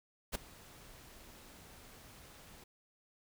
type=noise with ADSR envelope; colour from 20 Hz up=pink; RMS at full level=-35 dBFS; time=0.32-2.64 s; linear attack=30 ms; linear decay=11 ms; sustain=-21 dB; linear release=5 ms; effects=none